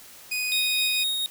sawtooth tone, 2489 Hz, D#7, in tune, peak -22 dBFS, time 0.31-1.04 s, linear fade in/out 10 ms
45% pulse tone with tremolo, 3737 Hz, A#7, 4 cents sharp, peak -23 dBFS, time 0.52-1.26 s, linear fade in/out 0 ms, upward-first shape triangle, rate 4.2 Hz, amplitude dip 30%
effects white hiss -47 dBFS RMS until 1.3 s

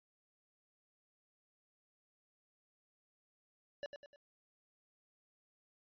square tone with echo, 576 Hz, D5, 34 cents flat, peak -40 dBFS, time 3.83-3.86 s, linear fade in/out 0 ms, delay 100 ms, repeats 3, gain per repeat -7 dB, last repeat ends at 4.16 s, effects resampled to 11025 Hz

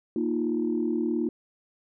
sine chord, Bb suspended fourth, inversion none, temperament just, 233.1 / 310.8 / 349.6 Hz, Bb3 / Eb4 / F4, 0 / -2 / +2 cents, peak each -28 dBFS, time 0.16-1.29 s, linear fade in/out 2 ms, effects tanh soft clip ceiling -15 dBFS

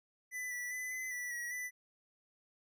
square tone with pitch steps, 1999 / 1960 / 2006 / 2026 / 1964 / 1917 / 1988 Hz, B6 / B6 / B6 / B6 / B6 / A#6 / B6, +20 / -14 / +26 / +44 / -10 / +48 / +11 cents, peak -39 dBFS, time 0.31-1.71 s, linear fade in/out 50 ms, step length 200 ms, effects none

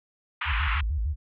pink band-pass noise, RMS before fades -30 dBFS, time 0.41-0.81 s, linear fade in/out 5 ms, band 990 to 3000 Hz, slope 48 dB/octave
sine tone with vibrato, 64.1 Hz, C2, 35 cents flat, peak -24 dBFS, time 0.45-1.16 s, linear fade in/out 50 ms, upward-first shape square, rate 6.6 Hz, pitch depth 290 cents each way
effects none

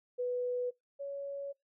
sine tone pair in turn, 493.9 / 560 Hz, B4 / C#5, 0 / +18 cents, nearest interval major second, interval 218 cents, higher second, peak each -31 / -37 dBFS, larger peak first, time 0.18-0.71 / 0.99-1.53 s, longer second, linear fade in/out 20 ms, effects noise-tail reverb RT60 0.2 s tail -24 dB re dry

